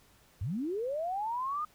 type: linear sweep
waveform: sine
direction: up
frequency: 77.78 to 1244.5 Hz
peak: -31 dBFS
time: 0.41-1.65 s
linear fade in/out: 5 ms
effects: pink hiss -63 dBFS RMS until 1.74 s